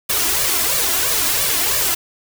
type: noise with flanger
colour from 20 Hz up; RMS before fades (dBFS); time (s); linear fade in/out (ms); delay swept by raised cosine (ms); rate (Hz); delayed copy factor
white; -18; 0.09-1.95; 10; 1.7 to 3; 3; +0.75
effects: none